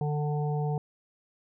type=harmonic tone; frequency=148.5 Hz; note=D3; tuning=20 cents sharp; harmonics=1 / 3 / 5 / 6; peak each=-27 / -35 / -37 / -43 dBFS; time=0.01-0.78 s; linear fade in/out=2 ms; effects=none